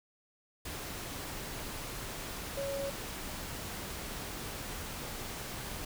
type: tone in noise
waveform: sine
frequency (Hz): 554.4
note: C#5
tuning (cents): 0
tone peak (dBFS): -34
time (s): 2.57-2.9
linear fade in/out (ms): 5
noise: pink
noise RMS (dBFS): -41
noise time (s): 0.65-5.85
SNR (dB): +4
effects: none